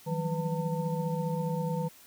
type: tone cluster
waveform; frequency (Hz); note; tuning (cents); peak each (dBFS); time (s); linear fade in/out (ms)
sine; 159.5 / 174.5 / 189.2 / 497.4 / 901; D#3 / F3 / F#3 / B4 / A5; +43 / -1 / +39 / +12 / +41; -31 / -37 / -38 / -35 / -38; 0.06-1.89; 20
effects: white hiss -55 dBFS RMS until 2.06 s